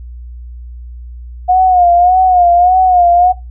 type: tone with vibrato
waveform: sine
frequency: 721 Hz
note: F#5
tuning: 45 cents flat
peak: -5 dBFS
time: 1.48-3.33 s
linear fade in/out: 20 ms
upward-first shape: sine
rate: 1.7 Hz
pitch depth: 67 cents each way
effects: noise-tail reverb RT60 0.2 s tail -18 dB re dry + added 60 Hz sine -26 dBFS peak until 3.5 s